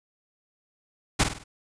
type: noise with echo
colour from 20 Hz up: pink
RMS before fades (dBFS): -20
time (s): 1.19-1.24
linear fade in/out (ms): 10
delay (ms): 50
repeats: 4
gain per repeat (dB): -7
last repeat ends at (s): 1.44
effects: resampled to 22050 Hz